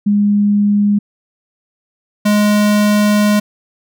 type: tone pair in turn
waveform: sine / square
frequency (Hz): 205.1 / 208.4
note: G#3 / G#3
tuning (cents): -21 / +6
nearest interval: unison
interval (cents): 27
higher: second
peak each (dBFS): -9 / -10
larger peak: first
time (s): 0.06-0.99 / 2.25-3.4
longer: second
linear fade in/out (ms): 10
effects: none